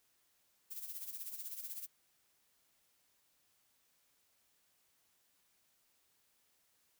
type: noise with tremolo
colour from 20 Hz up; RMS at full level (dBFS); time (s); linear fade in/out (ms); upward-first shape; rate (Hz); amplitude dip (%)
violet; -43; 0.7-1.87; 20; sine; 16; 65
effects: white hiss -75 dBFS RMS until 6.99 s